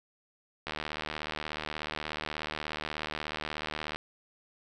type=click train; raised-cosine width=0.3 ms; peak=-18 dBFS; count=253; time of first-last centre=0.67-3.96 s; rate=76.6 Hz; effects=none